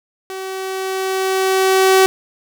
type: tone with level ramp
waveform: sawtooth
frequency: 380.4 Hz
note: F#4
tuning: 48 cents sharp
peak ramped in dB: -22 to -4 dBFS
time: 0.3-2.06 s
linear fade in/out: 0 ms
effects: none